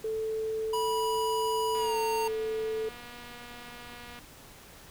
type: tone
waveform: sine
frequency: 440 Hz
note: A4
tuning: in tune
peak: -29 dBFS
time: 0.04-2.89 s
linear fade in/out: 5 ms
type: tone with pitch glide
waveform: square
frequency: 976 to 921.2 Hz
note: B5 to A#5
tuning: -21 to -21 cents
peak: -30 dBFS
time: 0.73-2.28 s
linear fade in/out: 5 ms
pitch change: -100 cents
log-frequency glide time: 1.78-1.97 s
type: click train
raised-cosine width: 0.3 ms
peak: -31 dBFS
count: 589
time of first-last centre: 1.75-4.19 s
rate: 241 Hz
effects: pink hiss -51 dBFS RMS until 4.9 s